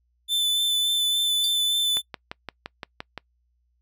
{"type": "tone with vibrato", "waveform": "45% pulse", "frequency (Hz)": 3520, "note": "A7", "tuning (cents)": 0, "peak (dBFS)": -20, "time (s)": [0.28, 2.02], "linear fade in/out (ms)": 50, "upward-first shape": "sine", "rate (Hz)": 3.5, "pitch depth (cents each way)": 13}
{"type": "tone with exponential decay", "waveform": "sawtooth", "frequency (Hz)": 4654, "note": "D8", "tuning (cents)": -17, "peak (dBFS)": -21, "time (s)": [1.44, 1.54], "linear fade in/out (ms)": 1, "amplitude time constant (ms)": 21}
{"type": "click train", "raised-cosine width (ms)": 0.3, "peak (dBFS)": -16, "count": 8, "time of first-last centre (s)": [1.97, 3.177], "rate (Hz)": 5.8}
{"effects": ["noise-tail reverb RT60 0.1 s tail -25 dB re dry", "added 60 Hz sine -66 dBFS peak until 3.81 s"]}